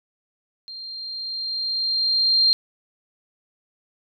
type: tone with level ramp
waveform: sine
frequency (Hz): 4186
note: C8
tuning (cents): 0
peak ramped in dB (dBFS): -34 to -13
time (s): 0.68-2.53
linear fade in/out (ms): 0
effects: none